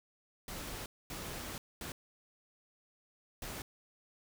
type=noise bursts at uneven times; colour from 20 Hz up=pink; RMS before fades=-43 dBFS; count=4; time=0.48-0.86 / 1.1-1.58 / 1.81-1.92 / 3.42-3.62 s; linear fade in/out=2 ms; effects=none